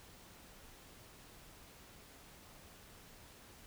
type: silence
effects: pink hiss -58 dBFS RMS until 3.66 s